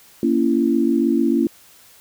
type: chord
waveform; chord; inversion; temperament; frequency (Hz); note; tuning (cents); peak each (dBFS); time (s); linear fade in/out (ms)
sine; A# diminished; none; just; 233.1 / 279.7 / 335.6; A#3 / C#4 / E4; 0 / +16 / +31; -19; 0.23-1.47; 2
effects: white hiss -49 dBFS RMS until 2 s